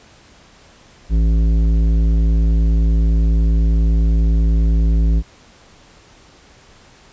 sine tone with tanh clipping, 55 Hz, A1, in tune, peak -13 dBFS, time 1.09-5.23 s, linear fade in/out 50 ms, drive 12 dB, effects pink hiss -47 dBFS RMS until 7.12 s + resampled to 16000 Hz

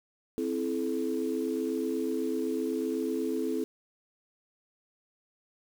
sine chord, A minor, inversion first, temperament equal with one note detuned, 261.6 / 329.6 / 430.4 Hz, C4 / E4 / A4, 0 / 0 / -38 cents, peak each -32 dBFS, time 0.38-3.64 s, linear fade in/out 0 ms, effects tanh soft clip ceiling -18 dBFS + 8-bit

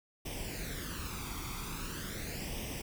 pink noise with flanger, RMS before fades -40 dBFS, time 0.25-2.82 s, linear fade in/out 10 ms, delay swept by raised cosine 0.35 to 0.88 ms, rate 0.42 Hz, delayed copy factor +0.7, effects none

